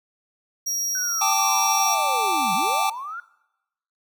45% pulse tone, 5670 Hz, F8, 25 cents sharp, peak -24 dBFS, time 0.66-1.95 s, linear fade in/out 10 ms
sine linear two-way sweep, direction down then up, 1526 to 167.2 to 1445 Hz, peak -30 dBFS, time 0.95-3.2 s, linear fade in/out 2 ms, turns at 2.54 s
square chord, G suspended second, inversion none, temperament equal, 784 / 880 / 1174.7 Hz, G5 / A5 / D6, 0 / 0 / 0 cents, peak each -25 dBFS, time 1.21-2.9 s, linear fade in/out 5 ms
effects noise-tail reverb RT60 0.9 s tail -21 dB re dry

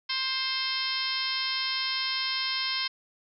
harmonic tone, 525 Hz, C5, 6 cents sharp, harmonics 2 / 3 / 4 / 5 / 6 / 7 / 8 / 9 / 10, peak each -38 / -39 / -35 / -39 / -35 / -38 / -34 / -39 / -33 dBFS, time 0.09-2.88 s, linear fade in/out 10 ms, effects none

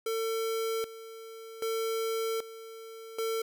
square tone with tremolo, 450 Hz, A4, 39 cents sharp, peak -30 dBFS, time 0.06-3.42 s, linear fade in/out 5 ms, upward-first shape square, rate 0.64 Hz, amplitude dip 80%, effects none

